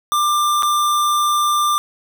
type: tone with dropouts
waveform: square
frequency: 1189 Hz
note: D6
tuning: 21 cents sharp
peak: -15 dBFS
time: 0.12-1.78 s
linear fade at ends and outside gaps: 0 ms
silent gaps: 0.624-0.631 s
effects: none